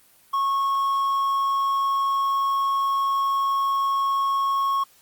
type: tone with quantisation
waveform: triangle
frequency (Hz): 1097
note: C#6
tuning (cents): -18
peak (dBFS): -18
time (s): 0.33-4.84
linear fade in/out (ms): 10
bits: 8
effects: white hiss -56 dBFS RMS until 5.01 s + Opus 24 kbps